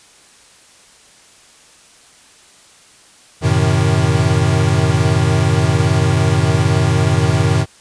square chord, F# diminished seventh, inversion none, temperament equal with one note detuned, 92.5 / 110 / 128.79 / 155.56 Hz, F#2 / A2 / C3 / Eb3, 0 / 0 / -27 / 0 cents, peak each -18 dBFS, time 3.41-7.66 s, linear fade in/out 50 ms, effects white hiss -46 dBFS RMS until 7.8 s + resampled to 22050 Hz

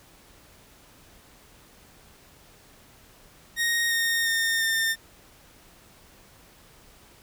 sawtooth tone with pitch steps, 1864.7 / 1845.4 / 1826.3 / 1807.4 Hz, A#6 / A#6 / A#6 / A6, 0 / -18 / -36 / +46 cents, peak -19 dBFS, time 3.56-4.96 s, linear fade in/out 50 ms, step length 350 ms, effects pink hiss -54 dBFS RMS until 7.22 s

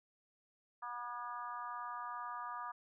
harmonic tone with a mistuned harmonic, 242.3 Hz, B3, 33 cents flat, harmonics 3 / 4 / 5 / 6 / 7, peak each -51 / -45 / -44 / -56 / -54 dBFS, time 0.82-2.72 s, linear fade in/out 10 ms, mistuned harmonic 7, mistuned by -29 cents, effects none

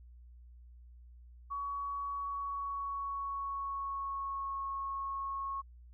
sine tone with pitch glide, 1125 to 1096.1 Hz, C#6 to C#6, +25 to -20 cents, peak -35 dBFS, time 1.5-5.62 s, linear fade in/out 20 ms, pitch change -45 cents, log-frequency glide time 2.12-4.63 s, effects added 60 Hz sine -52 dBFS peak until 5.93 s

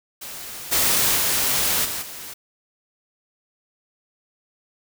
white noise with level steps, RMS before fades -35 / -19 / -21 / -28 / -36 dBFS, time 0.21-2.34 s, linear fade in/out 10 ms, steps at 0.71 / 1.15 / 1.84 / 2.01 s, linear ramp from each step 20 ms, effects none

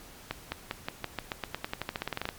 accelerating click train, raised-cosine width 0.3 ms, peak -15 dBFS, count 21, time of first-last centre 0.31-2.289 s, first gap 210 ms, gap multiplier 0.91, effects pink hiss -50 dBFS RMS until 2.38 s + MP3 96 kbps

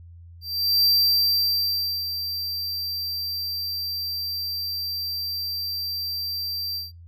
square tone with ADSR envelope, 4699 Hz, D8, in tune, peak -16 dBFS, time 0.41-6.92 s, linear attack 430 ms, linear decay 1200 ms, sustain -11 dB, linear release 160 ms, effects noise-tail reverb RT60 0.2 s tail -26 dB re dry + added 85 Hz sine -42 dBFS peak until 7.07 s

